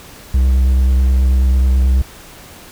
triangle tone with vibrato, 64.7 Hz, C2, 19 cents flat, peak -7 dBFS, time 0.34-2.02 s, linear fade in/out 5 ms, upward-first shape sine, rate 9.3 Hz, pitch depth 25 cents each way, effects pink hiss -38 dBFS RMS until 2.71 s

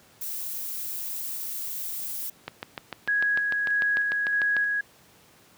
violet noise, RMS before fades -33 dBFS, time 0.21-2.3 s, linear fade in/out 5 ms
click train, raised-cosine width 0.3 ms, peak -16 dBFS, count 15, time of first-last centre 2.48-4.566 s, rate 6.71 Hz
sine tone with tremolo, 1661.2 Hz, G#6, in tune, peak -21 dBFS, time 3.08-4.81 s, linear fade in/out 5 ms, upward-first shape square, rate 1.6 Hz, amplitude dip 25%
effects pink hiss -56 dBFS RMS until 5.57 s + high-pass 100 Hz 12 dB/octave

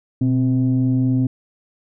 sine tone pair together, 124 / 260.2 Hz, B2 / C4, +7 / -9 cents, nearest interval octave + minor second, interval 1284 cents, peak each -16 dBFS, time 0.21-1.27 s, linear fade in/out 5 ms, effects tanh soft clip ceiling -10 dBFS

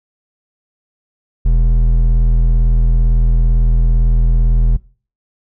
triangle tone with hard clipping, 41.08 Hz, E1, 5 cents flat, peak -10 dBFS, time 1.45-4.77 s, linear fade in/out 10 ms, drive 11 dB, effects noise-tail reverb RT60 0.4 s tail -21 dB re dry

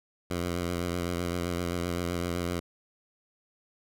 10% pulse tone with vibrato, 87.31 Hz, F2, in tune, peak -21 dBFS, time 0.3-2.6 s, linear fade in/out 10 ms, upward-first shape sine, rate 7.8 Hz, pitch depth 36 cents each way, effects none

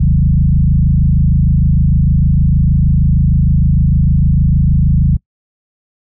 sine tone with frequency modulation, 103.83 Hz, G#2, in tune, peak -7 dBFS, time 0-5.17 s, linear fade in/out 10 ms, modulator 26.5 Hz, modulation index 2.6, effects noise-tail reverb RT60 0.1 s tail -24 dB re dry

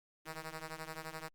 5% pulse ring-modulated tone, 158.9 Hz, D#3, 37 cents sharp, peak -29 dBFS, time 0.25-1.29 s, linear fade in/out 10 ms, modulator 312 Hz, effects Opus 48 kbps

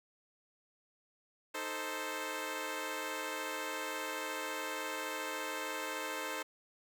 10% pulse chord, A diminished, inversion second, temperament equal, 311.1 / 440 / 523.3 Hz, Eb4 / A4 / C5, 0 / 0 / 0 cents, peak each -35 / -34 / -32 dBFS, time 1.54-6.43 s, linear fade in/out 10 ms, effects none

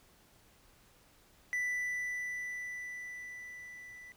triangle tone with level ramp, 1980 Hz, B6, 4 cents sharp, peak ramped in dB -29 to -47 dBFS, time 1.53-4.12 s, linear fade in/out 0 ms, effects pink hiss -64 dBFS RMS until 4.16 s

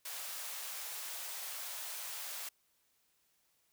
white high-pass noise, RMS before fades -43 dBFS, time 0.05-2.49 s, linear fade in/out 5 ms, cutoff 550 Hz, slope 24 dB/octave, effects white hiss -75 dBFS RMS until 3.72 s

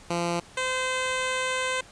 10% pulse tone pair in turn, 171.8 / 514.8 Hz, F3 / C5, -28 / -28 cents, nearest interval octave + perfect fifth, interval 1900 cents, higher second, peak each -17 dBFS, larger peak neither, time 0.1-0.4 / 0.57-1.81 s, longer second, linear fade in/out 5 ms, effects pink hiss -50 dBFS RMS until 1.91 s + resampled to 22050 Hz

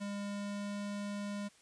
square tone with pitch glide, 202.3 to 203.6 Hz, G#3 to G#3, -45 to -34 cents, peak -38 dBFS, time 0-1.49 s, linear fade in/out 20 ms, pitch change +11 cents, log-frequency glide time 0.18-0.8 s, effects white hiss -64 dBFS RMS until 1.61 s + resampled to 22050 Hz

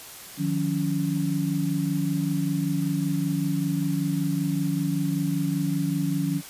sine tone cluster, 152.7 / 177.9 / 280.6 Hz, D#3 / F3 / C#4, -32 / +32 / +21 cents, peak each -27 dBFS, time 0.37-6.42 s, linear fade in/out 50 ms, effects white hiss -42 dBFS RMS until 6.49 s + resampled to 32000 Hz

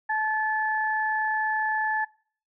sine tone pair together, 867 / 1735.1 Hz, A5 / A6, -26 / -25 cents, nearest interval octave, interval 1201 cents, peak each -26 dBFS, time 0.09-2.05 s, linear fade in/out 10 ms, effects noise-tail reverb RT60 0.5 s tail -22 dB re dry

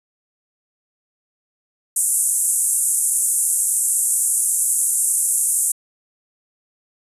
pink band-pass noise, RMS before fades -19 dBFS, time 1.96-5.72 s, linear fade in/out 5 ms, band 7900 to 11000 Hz, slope 48 dB/octave, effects resampled to 32000 Hz

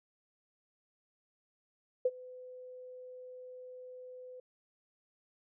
sine tone with ADSR envelope, 505 Hz, B4, 39 cents sharp, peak -23 dBFS, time 2.05-4.4 s, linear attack 6 ms, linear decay 43 ms, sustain -23 dB, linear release 4 ms, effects none

